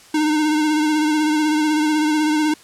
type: tone with vibrato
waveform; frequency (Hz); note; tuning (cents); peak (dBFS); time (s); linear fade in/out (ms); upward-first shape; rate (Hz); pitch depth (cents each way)
square; 305.8; D#4; -30; -16; 0.14-2.54; 5; triangle; 16; 41
effects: white hiss -46 dBFS RMS until 2.63 s + low-pass 9000 Hz 12 dB/octave